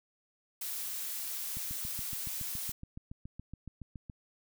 blue noise, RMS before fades -38 dBFS, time 0.61-2.72 s, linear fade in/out 5 ms
click train, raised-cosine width 5 ms, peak -31 dBFS, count 19, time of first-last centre 1.57-4.098 s, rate 7.12 Hz
effects none

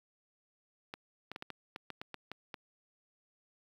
clicks, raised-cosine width 0.3 ms, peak -25 dBFS, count 11, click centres 0.939 / 1.316 / 1.361 / 1.424 / 1.503 / 1.761 / 1.903 / 2.015 / 2.143 / 2.316 / 2.542 s, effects high-pass 100 Hz 12 dB/octave + 9-bit

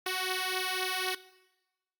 5% pulse beating tone pair, 370 / 373.9 Hz, F#4 / F#4, 0 / +18 cents, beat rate 3.9 Hz, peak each -22 dBFS, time 0.06-1.15 s, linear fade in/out 5 ms, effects noise-tail reverb RT60 1.0 s tail -18 dB re dry + Opus 48 kbps

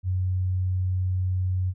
sine tone, 92.3 Hz, F#2, 4 cents flat, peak -22 dBFS, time 0.03-1.74 s, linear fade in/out 50 ms, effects none

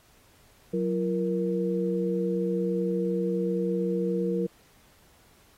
sine tone cluster, 183.3 / 341.3 / 470.5 Hz, F#3 / F4 / A#4, -16 / -40 / +16 cents, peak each -28 / -31 / -28 dBFS, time 0.73-4.47 s, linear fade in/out 10 ms, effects pink hiss -60 dBFS RMS until 5.57 s + AAC 48 kbps

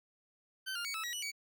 20% pulse tone with pitch steps, 1538 / 1405 / 2242 / 1305 / 1915 / 2951 / 2266 Hz, G6 / F6 / C#7 / E6 / A#6 / F#7 / C#7, -33 / +10 / +19 / -18 / +46 / -5 / +37 cents, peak -32 dBFS, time 0.66-1.318 s, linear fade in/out 20 ms, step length 94 ms, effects none

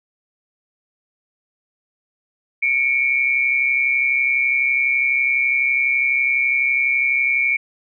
sine tone pair together, 2217 / 2349 Hz, C#7 / D7, 0 / 0 cents, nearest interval minor second, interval 100 cents, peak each -18 dBFS, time 2.62-7.57 s, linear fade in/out 10 ms, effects none

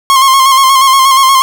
45% pulse tone with vibrato, 1071 Hz, C6, 40 cents sharp, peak -4 dBFS, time 0.1-1.42 s, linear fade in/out 0 ms, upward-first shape square, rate 8.4 Hz, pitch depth 36 cents each way, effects none

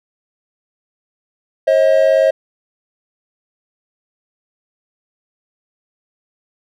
triangle tone pair together, 537.8 / 636 Hz, C5 / D#5, +47 / +38 cents, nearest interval minor third, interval 291 cents, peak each -10 dBFS, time 1.67-2.31 s, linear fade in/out 10 ms, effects none

